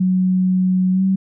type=tone with pitch glide; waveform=sine; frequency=185 to 190.97 Hz; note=F#3 to G3; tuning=0 to -45 cents; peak=-13 dBFS; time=0-1.16 s; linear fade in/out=10 ms; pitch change=+55 cents; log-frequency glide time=0.92-1.03 s; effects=none